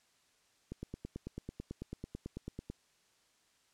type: click train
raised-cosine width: 3 ms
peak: -28 dBFS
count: 19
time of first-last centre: 0.72-2.7 s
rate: 9.09 Hz
effects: white hiss -71 dBFS RMS until 3.73 s + low-pass 8000 Hz 12 dB/octave